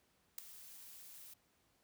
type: noise with ADSR envelope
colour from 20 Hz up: blue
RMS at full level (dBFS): -38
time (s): 0.38-1.34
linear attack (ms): 4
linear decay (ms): 5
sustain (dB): -17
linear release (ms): 7
effects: pink hiss -75 dBFS RMS until 1.83 s + high-pass 60 Hz 12 dB/octave